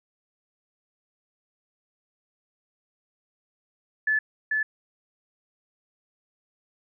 sine tone with echo, 1732 Hz, A6, 28 cents flat, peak -20 dBFS, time 4.07-4.19 s, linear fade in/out 5 ms, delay 440 ms, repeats 1, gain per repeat -2 dB, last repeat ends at 4.63 s, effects none

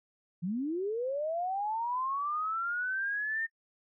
sine linear sweep, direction up, 161.9 to 1829 Hz, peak -30 dBFS, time 0.42-3.47 s, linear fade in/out 20 ms, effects noise-tail reverb RT60 0.1 s tail -24 dB re dry

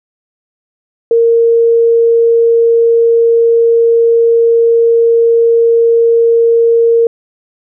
sine tone, 462.7 Hz, A#4, 13 cents flat, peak -5 dBFS, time 1.11-7.07 s, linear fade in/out 2 ms, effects none

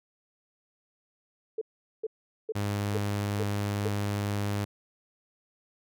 sine tone bursts, 440 Hz, A4, in tune, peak -28 dBFS, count 6, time 1.58-3.884 s, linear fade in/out 5 ms, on 34 ms, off 420 ms
sawtooth tone, 102.1 Hz, G#2, 29 cents flat, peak -24 dBFS, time 2.55-4.65 s, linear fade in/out 10 ms
effects none

